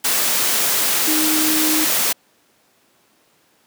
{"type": "tone in noise", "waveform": "sine", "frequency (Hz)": 311.1, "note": "D#4", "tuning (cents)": 0, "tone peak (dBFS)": -19, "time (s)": [1.07, 1.85], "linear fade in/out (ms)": 10, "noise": "white", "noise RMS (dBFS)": -18, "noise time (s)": [0.04, 2.13], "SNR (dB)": -4, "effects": ["pink hiss -58 dBFS RMS until 3.66 s", "high-pass 200 Hz 12 dB/octave"]}